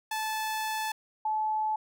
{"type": "tone pair in turn", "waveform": ["sawtooth", "sine"], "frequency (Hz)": [871, 864], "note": ["A5", "A5"], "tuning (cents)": [-18, -32], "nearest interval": "unison", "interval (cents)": 14, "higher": "first", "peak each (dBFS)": -26, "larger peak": "neither", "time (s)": [[0.11, 0.92], [1.25, 1.76]], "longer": "first", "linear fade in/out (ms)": 5, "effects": []}